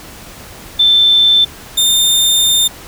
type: tone pair in turn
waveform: sine / sawtooth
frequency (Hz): 3544 / 3616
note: A7 / A7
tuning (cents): +12 / +47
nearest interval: unison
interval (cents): 35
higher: second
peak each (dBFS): -6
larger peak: neither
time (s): 0.79-1.45 / 1.77-2.68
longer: second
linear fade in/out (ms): 10
effects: pink hiss -34 dBFS RMS until 2.87 s